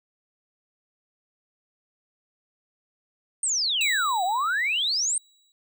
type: exponential two-way sweep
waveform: sine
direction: down then up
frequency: 8870 to 698.5 to 8870 Hz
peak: -22 dBFS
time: 3.43-5.18 s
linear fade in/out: 2 ms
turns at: 4.24 s
type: tone with exponential decay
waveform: 30% pulse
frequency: 3895 Hz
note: B7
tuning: 25 cents flat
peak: -21 dBFS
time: 3.81-5.52 s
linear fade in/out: 1 ms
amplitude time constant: 370 ms
effects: none